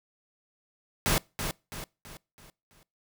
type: noise with echo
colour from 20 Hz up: pink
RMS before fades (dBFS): -25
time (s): 1.06-1.18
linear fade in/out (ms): 0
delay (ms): 330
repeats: 5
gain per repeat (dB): -7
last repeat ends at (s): 2.83
effects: noise-tail reverb RT60 0.3 s tail -25 dB re dry